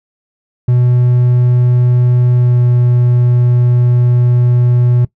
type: tone with pitch glide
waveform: triangle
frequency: 123.3 to 122.31 Hz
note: B2 to B2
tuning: -2 to -16 cents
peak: -5 dBFS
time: 0.68-5.05 s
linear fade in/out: 5 ms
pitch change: -14 cents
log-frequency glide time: 2.35-2.61 s
effects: noise-tail reverb RT60 0.1 s tail -20 dB re dry